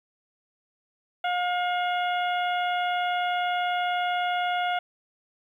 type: harmonic tone with a mistuned harmonic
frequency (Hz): 714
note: F5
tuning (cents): +38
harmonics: 1 / 2 / 3 / 4 / 5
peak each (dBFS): -25 / -31 / -35 / -37 / -39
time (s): 1.24-4.79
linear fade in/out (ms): 5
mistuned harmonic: 5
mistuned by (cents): -82
effects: 10-bit